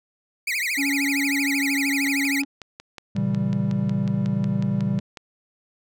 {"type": "tone with vibrato", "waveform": "40% pulse", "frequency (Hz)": 2186, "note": "C#7", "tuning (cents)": -25, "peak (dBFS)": -22, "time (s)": [0.47, 2.42], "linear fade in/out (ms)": 5, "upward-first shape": "triangle", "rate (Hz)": 13, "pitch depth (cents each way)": 280}
{"type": "tone with pitch glide", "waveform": "triangle", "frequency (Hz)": [280, 278.2], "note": ["C#4", "C#4"], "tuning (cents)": [18, 6], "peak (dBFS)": -21, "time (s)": [0.77, 2.45], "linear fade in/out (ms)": 20, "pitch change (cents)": -12, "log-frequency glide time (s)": [1.37, 1.67]}
{"type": "click train", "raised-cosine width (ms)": 0.2, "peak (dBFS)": -20, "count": 18, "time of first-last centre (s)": [2.07, 5.172], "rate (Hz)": 5.48}
{"type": "chord", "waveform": "triangle", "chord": "A# diminished seventh", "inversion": "none", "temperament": "equal", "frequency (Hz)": [116.54, 138.59, 164.81, 196], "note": ["A#2", "C#3", "E3", "G3"], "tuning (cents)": [0, 0, 0, 0], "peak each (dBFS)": [-26, -25, -27, -21], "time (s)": [3.15, 5], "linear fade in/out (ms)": 10}
{"effects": []}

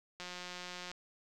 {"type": "click train", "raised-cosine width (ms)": 0.2, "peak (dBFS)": -27, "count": 129, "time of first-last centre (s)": [0.2, 0.915], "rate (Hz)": 179, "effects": []}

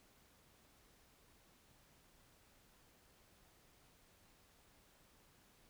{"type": "silence", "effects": ["pink hiss -69 dBFS RMS until 5.69 s"]}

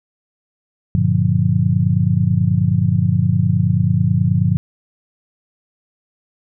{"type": "chord", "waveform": "sine", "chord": "G minor seventh", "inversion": "none", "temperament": "just", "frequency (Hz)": [98, 117.6, 147, 176.4], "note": ["G2", "Bb2", "D3", "F3"], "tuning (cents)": [0, 16, 2, 18], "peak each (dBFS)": -18, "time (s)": [0.95, 4.57], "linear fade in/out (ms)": 0, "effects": []}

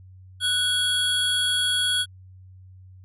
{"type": "tone pair together", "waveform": "square", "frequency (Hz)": [1482, 3327], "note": ["F#6", "G#7"], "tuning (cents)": [2, 2], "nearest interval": "octave + major second", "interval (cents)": 1400, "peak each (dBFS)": [-28, -22], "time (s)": [0.4, 2.06], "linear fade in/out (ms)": 50, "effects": ["added 93 Hz sine -44 dBFS peak until 3.04 s", "resampled to 32000 Hz"]}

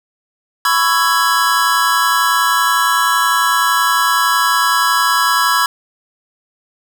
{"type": "chord", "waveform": "square", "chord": "C# minor seventh", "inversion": "third", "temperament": "just", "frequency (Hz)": [997.9, 1108.7, 1330.5, 1663.1], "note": ["B5", "C#6", "E6", "G#6"], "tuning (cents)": [18, 0, 16, 2], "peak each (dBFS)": -18, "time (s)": [0.65, 5.66], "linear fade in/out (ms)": 2, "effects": []}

